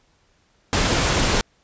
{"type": "noise", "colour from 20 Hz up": "pink", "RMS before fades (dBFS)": -19, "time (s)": [0.73, 1.41], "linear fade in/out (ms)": 0, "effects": ["pink hiss -62 dBFS RMS until 1.63 s", "resampled to 16000 Hz"]}